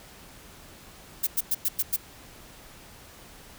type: noise bursts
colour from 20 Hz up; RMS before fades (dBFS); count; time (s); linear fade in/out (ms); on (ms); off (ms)
violet; -24; 6; 1.23-1.965; 10; 40; 99
effects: pink hiss -49 dBFS RMS until 3.58 s